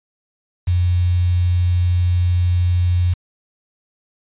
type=tone with quantisation; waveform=sine; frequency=88.7 Hz; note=F2; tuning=27 cents sharp; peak=-13 dBFS; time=0.67-3.14 s; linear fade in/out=10 ms; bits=6; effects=resampled to 8000 Hz